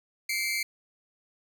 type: tone pair together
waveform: sawtooth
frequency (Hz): 2106 / 2303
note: C7 / D7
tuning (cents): +11 / -34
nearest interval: major second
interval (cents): 155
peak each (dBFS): -27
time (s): 0.29-0.63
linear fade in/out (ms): 5
effects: none

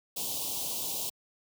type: band-stop noise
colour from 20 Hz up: white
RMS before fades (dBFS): -34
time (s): 0.16-1.1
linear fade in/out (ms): 10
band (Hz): 1000 to 2800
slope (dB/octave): 48
effects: high-pass 100 Hz 12 dB/octave

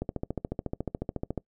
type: click train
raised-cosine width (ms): 2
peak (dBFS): -17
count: 20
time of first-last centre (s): 0.02-1.377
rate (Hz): 14
effects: noise-tail reverb RT60 0.1 s tail -23 dB re dry

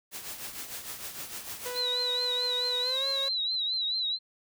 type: noise with tremolo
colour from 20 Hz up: white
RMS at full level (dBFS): -37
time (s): 0.11-1.81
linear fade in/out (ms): 50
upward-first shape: triangle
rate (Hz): 6.6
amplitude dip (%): 65
type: tone with pitch glide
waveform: sawtooth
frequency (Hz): 493.9 to 544.9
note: B4 to C#5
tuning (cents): 0 to -30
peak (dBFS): -31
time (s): 1.65-3.29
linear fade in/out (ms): 10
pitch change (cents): +170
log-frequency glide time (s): 2.83-3.04
type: tone with vibrato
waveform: sine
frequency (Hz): 3951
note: B7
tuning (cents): 0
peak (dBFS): -27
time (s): 1.74-4.19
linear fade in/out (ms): 50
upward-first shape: triangle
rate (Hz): 4.6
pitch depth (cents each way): 96
effects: none

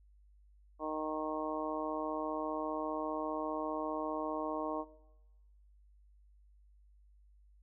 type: harmonic tone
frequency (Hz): 155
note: D#3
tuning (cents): -6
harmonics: 2 / 3 / 4 / 5 / 6 / 7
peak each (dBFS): -41 / -43 / -40 / -45 / -43 / -42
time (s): 0.79-4.85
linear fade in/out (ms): 50
effects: noise-tail reverb RT60 1.0 s tail -18 dB re dry + added 50 Hz sine -60 dBFS peak until 7.62 s

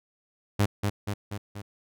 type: tone with echo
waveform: sawtooth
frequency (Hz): 101.8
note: G#2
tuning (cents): -34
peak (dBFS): -16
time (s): 0.59-0.66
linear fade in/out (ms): 10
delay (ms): 240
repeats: 4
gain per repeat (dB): -4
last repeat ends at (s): 1.62
effects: none

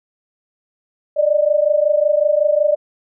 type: tone pair together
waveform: sine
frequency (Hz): 584.6 / 610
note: D5 / D#5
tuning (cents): -8 / -34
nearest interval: minor second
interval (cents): 74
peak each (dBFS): -15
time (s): 1.16-2.76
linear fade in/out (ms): 20
effects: none

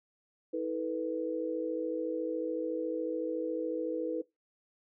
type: chord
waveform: sine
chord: E suspended fourth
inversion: none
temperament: equal with one note detuned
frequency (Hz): 321.5 / 440 / 493.9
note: E4 / A4 / B4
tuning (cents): -43 / 0 / 0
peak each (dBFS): -35 / -38 / -34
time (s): 0.53-4.22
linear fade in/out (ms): 10
effects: noise-tail reverb RT60 0.2 s tail -21 dB re dry

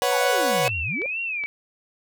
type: chord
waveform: sawtooth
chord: B suspended second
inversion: none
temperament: equal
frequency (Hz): 493.9 / 554.4 / 740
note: B4 / C#5 / F#5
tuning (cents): 0 / 0 / 0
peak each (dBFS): -20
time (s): 0.02-0.68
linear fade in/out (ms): 0
type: exponential two-way sweep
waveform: sine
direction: down then up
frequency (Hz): 987.8 to 73.42 to 586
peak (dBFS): -29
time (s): 0.11-1.06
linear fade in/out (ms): 0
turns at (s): 0.82
type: tone with vibrato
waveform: sine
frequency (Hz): 2505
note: D#7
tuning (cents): +11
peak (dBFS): -25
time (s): 0.65-1.46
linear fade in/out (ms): 0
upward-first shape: sine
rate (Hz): 2.2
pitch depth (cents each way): 160
type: clicks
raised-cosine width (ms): 0.3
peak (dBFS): -22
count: 3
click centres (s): 0.691 / 1.018 / 1.438
effects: none

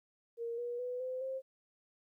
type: tone with pitch steps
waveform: sine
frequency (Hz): 466.2 / 481 / 496.2 / 511.9 / 528.2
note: A#4 / B4 / B4 / C5 / C5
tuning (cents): 0 / -46 / +8 / -38 / +16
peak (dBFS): -36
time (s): 0.37-1.42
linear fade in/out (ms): 50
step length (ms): 210
effects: 13-bit

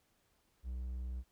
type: tone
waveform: triangle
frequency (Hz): 62.4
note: B1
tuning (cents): +19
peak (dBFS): -36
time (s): 0.63-1.24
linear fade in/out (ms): 50
effects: pink hiss -75 dBFS RMS until 1.31 s

